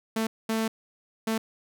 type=tone bursts at uneven times; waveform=sawtooth; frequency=222.5 Hz; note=A3; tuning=20 cents sharp; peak=-21 dBFS; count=3; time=0.16-0.27 / 0.49-0.68 / 1.27-1.38 s; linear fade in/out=5 ms; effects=none